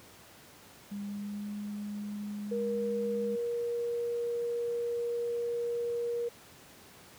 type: tone with pitch glide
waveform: sine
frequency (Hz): 202.4 to 206.5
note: G#3 to G#3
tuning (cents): -44 to -10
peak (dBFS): -35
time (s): 0.91-3.36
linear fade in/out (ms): 10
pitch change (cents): +34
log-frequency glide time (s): 1.04-1.49
type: tone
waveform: sine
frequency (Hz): 473.7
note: A#4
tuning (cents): +28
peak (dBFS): -30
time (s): 2.51-6.29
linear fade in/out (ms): 10
effects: pink hiss -54 dBFS RMS until 7.18 s + high-pass 100 Hz 12 dB/octave